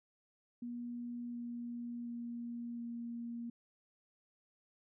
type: tone with pitch steps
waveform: sine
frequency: 240.1 / 238.4 / 236.8 / 235.2 Hz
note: B3 / A#3 / A#3 / A#3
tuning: -49 / +39 / +27 / +16 cents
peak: -40 dBFS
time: 0.62-3.5 s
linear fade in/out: 5 ms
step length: 720 ms
effects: none